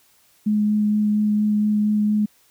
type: tone with vibrato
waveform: sine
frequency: 210.5 Hz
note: G#3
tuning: 24 cents sharp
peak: -16 dBFS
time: 0.46-2.26 s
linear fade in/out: 10 ms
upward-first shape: sine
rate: 4.3 Hz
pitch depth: 9 cents each way
effects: white hiss -58 dBFS RMS until 2.5 s